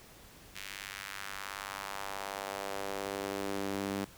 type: tone with high-pass filter sweep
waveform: sawtooth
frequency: 98.7 Hz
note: G2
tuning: 12 cents sharp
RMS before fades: -39 dBFS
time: 0.55-4.05 s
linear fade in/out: 10 ms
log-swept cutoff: 2300 to 230 Hz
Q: 1.4
effects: pink hiss -55 dBFS RMS until 4.17 s